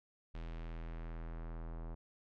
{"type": "tone with low-pass filter sweep", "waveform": "square", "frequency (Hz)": 41.2, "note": "E1", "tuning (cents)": 0, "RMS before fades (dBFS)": -44, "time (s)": [0.34, 1.95], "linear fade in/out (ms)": 10, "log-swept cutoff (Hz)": [3400, 1000], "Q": 1.1, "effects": []}